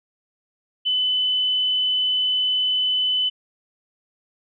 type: tone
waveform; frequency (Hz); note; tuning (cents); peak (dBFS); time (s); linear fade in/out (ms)
sine; 3013; F#7; +31; -18; 0.85-3.3; 20
effects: none